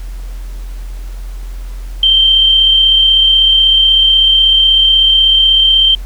sine tone with amplitude modulation, 3136 Hz, G7, in tune, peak -4 dBFS, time 2.03-5.95 s, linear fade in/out 2 ms, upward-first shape sine, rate 36.2 Hz, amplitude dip 30%, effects added 43 Hz sine -21 dBFS peak until 6.05 s + pink hiss -41 dBFS RMS until 6.05 s

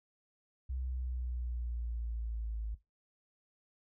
sine exponential sweep, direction down, 64.7 to 53.8 Hz, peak -35 dBFS, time 0.69-2.75 s, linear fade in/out 10 ms, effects noise-tail reverb RT60 0.2 s tail -17 dB re dry

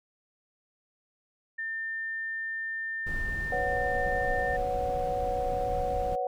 sine tone, 1800 Hz, A6, 39 cents sharp, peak -31 dBFS, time 1.58-4.57 s, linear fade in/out 10 ms
brown noise, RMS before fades -36 dBFS, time 3.06-6.16 s, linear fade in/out 10 ms
sine chord, B suspended second, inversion none, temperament equal, 493.9 / 554.4 / 740 Hz, B4 / C#5 / F#5, 0 / 0 / 0 cents, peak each -33 / -33 / -30 dBFS, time 3.52-6.27 s, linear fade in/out 2 ms
effects none

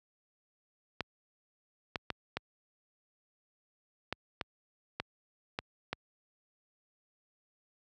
clicks, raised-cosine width 0.3 ms, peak -17 dBFS, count 9, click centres 1.007 / 1.958 / 2.103 / 2.37 / 4.126 / 4.412 / 5 / 5.589 / 5.93 s, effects high-pass 60 Hz 12 dB/octave

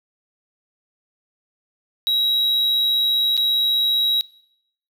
triangle tone with dropouts, 3855 Hz, B7, 43 cents flat, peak -15 dBFS, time 2.07-4.21 s, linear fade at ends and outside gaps 0 ms, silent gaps 3.368-3.376 s, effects noise-tail reverb RT60 0.7 s tail -21 dB re dry

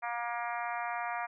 harmonic tone, 237.1 Hz, A#3, 30 cents sharp, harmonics 3 / 4 / 5 / 6 / 7 / 8 / 9 / 10, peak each -37 / -39 / -41 / -43 / -44 / -45 / -46 / -47 dBFS, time 0.02-1.27 s, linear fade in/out 20 ms, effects none

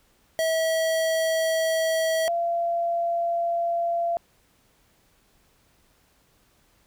square / sine tone pair in turn, 647 / 683.6 Hz, E5 / F5, -32 / -37 cents, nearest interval minor second, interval 95 cents, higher second, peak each -22 dBFS, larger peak neither, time 0.39-2.28 / 2.28-4.17 s, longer neither, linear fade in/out 0 ms, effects pink hiss -63 dBFS RMS until 6.86 s

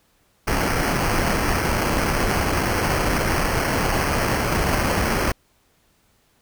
pink noise with sample-and-hold, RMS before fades -21 dBFS, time 0.47-5.32 s, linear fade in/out 5 ms, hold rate 3675 Hz, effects pink hiss -62 dBFS RMS until 6.41 s

